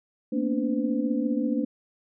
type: tone cluster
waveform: sine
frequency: 228.4 / 243.4 / 262.4 / 288.9 / 508 Hz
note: A#3 / B3 / C4 / D4 / B4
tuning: -35 / -25 / +5 / -28 / +49 cents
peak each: -28 / -30 / -34 / -27 / -34 dBFS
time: 0.32-1.65 s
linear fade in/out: 10 ms
effects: none